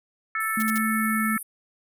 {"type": "harmonic tone", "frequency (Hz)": 440, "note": "A4", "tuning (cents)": 0, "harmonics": [3, 4, 5], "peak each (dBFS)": [-27, -29, -31], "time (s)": [0.35, 1.38], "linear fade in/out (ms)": 2}
{"type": "band-pass noise", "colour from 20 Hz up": "white", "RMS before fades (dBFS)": -37, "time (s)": [0.4, 1.43], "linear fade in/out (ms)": 5, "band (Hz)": [9200, 13000], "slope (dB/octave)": 96}
{"type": "tone with pitch glide", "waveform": "sine", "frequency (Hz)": [220, 218.4], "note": ["A3", "A3"], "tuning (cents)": [0, -13], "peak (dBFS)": -24, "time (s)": [0.57, 1.37], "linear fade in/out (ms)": 5, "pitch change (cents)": -13, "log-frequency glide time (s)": [0.9, 1.24]}
{"type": "noise bursts", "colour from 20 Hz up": "blue", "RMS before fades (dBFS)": -32, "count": 3, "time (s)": [0.6, 0.779], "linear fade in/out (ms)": 0, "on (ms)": 23, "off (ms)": 55}
{"effects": []}